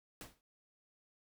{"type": "noise with exponential decay", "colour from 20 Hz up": "pink", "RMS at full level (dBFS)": -45, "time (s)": [0.21, 0.41], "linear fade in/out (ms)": 1, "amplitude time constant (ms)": 43, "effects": []}